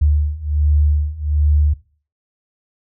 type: beating tone pair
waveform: sine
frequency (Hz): 73.6 / 74.9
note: D2 / D2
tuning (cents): +4 / +35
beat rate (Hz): 1.3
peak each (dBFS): -17 / -15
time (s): 0.01-1.74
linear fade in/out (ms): 10
effects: noise-tail reverb RT60 0.4 s tail -19 dB re dry